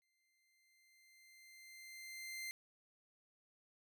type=tone with exponential growth; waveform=sawtooth; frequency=2086 Hz; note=C7; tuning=6 cents flat; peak=-39 dBFS; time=0.02-2.51 s; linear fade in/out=0 ms; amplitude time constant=540 ms; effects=none